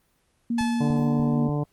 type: tone with pitch glide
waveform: sine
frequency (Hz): 234.6 to 236.2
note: A#3 to A#3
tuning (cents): +11 to +23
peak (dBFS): -22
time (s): 0.5-1.48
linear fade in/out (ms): 5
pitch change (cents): +12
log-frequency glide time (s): 0.83-1.02
type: tone with exponential decay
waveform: sawtooth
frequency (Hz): 864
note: A5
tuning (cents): -32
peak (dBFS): -22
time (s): 0.58-1.46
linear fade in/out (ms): 5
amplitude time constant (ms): 190
type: click train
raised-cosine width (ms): 5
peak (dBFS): -23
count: 4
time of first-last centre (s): 0.61-1.492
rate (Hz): 3.4
type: harmonic tone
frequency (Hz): 146.83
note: D3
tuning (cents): 0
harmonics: 1 / 2 / 3 / 4 / 5 / 6 / 7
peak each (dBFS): -24 / -30 / -34 / -36 / -38 / -40 / -41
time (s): 0.8-1.64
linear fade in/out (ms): 10
effects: pink hiss -67 dBFS RMS until 1.72 s + Opus 24 kbps